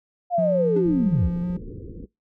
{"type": "linear sweep", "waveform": "sine", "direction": "down", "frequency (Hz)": [724, 38.89], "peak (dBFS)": -18, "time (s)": [0.3, 1.31], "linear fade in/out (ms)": 50}
{"type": "tone with vibrato", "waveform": "triangle", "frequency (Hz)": 175.5, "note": "F3", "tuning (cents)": 9, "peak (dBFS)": -21, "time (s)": [0.38, 1.57], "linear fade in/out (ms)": 5, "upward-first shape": "square", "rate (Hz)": 1.9, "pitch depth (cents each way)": 19}
{"type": "tone with exponential decay", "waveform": "triangle", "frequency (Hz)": 293.7, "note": "D4", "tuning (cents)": 0, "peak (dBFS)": -20, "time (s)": [0.76, 0.89], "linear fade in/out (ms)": 5, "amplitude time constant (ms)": 28}
{"type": "low-pass noise", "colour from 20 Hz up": "pink", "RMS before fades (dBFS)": -37, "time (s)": [0.85, 2.06], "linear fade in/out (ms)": 10, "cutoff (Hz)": 490, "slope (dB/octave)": 96}
{"effects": ["noise-tail reverb RT60 0.2 s tail -23 dB re dry"]}